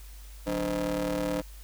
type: ring-modulated tone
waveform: 30% pulse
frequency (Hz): 110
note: A2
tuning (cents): 0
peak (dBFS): -22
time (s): 0.46-1.42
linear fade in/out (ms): 20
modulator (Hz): 404
effects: added 50 Hz sine -43 dBFS peak until 1.63 s + white hiss -54 dBFS RMS until 1.63 s